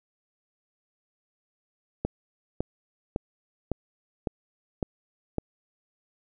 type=click train; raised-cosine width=2 ms; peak=-13 dBFS; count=7; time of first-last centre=2.05-5.383 s; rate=1.8 Hz; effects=none